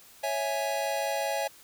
square chord, C# minor, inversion none, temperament equal, 554.4 / 659.3 / 830.6 Hz, C#5 / E5 / G#5, 0 / 0 / 0 cents, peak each -33 dBFS, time 0.23-1.48 s, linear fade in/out 10 ms, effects white hiss -54 dBFS RMS until 1.63 s

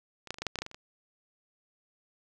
clicks, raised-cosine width 0.2 ms, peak -28 / -15 / -28 / -25 / -17 / -13 / -17 / -15 / -17 / -23 / -30 / -27 dBFS, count 12, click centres 0.273 / 0.306 / 0.343 / 0.385 / 0.42 / 0.467 / 0.557 / 0.588 / 0.62 / 0.664 / 0.714 / 0.745 s, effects none

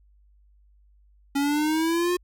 square exponential sweep, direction up, 277.2 to 361 Hz, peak -22 dBFS, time 1.35-2.17 s, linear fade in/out 10 ms, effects added 50 Hz sine -55 dBFS peak until 2.23 s

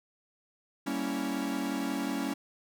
45% pulse chord, G diminished seventh, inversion none, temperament equal with one note detuned, 196 / 233.1 / 278.5 / 329.6 Hz, G3 / Bb3 / Db4 / Fb4, 0 / 0 / +8 / 0 cents, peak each -38 / -37 / -33 / -39 dBFS, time 0.86-2.34 s, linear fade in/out 10 ms, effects none

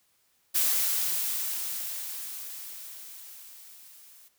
blue noise with level ramp, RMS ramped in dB -24 to -54 dBFS, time 0.54-4.29 s, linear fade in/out 20 ms, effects white hiss -69 dBFS RMS until 4.38 s

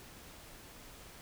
silence, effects pink hiss -53 dBFS RMS until 1.21 s

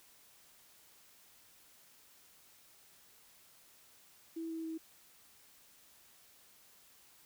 sine tone with pitch steps, 327.8 / 325 / 322.2 Hz, E4 / E4 / E4, -10 / -24 / -39 cents, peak -38 dBFS, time 4.36-4.78 s, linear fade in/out 10 ms, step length 140 ms, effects white hiss -63 dBFS RMS until 7.25 s

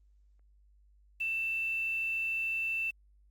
sine tone with quantisation, 2667 Hz, E7, 20 cents sharp, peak -30 dBFS, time 1.2-2.91 s, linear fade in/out 10 ms, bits 9, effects added 50 Hz sine -60 dBFS peak until 3.3 s + Opus 24 kbps

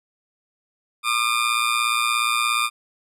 20% pulse tone with amplitude modulation, 1205 Hz, D6, 44 cents sharp, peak -11 dBFS, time 1.03-2.7 s, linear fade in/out 50 ms, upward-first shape sine, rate 117 Hz, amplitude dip 70%, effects resampled to 32000 Hz

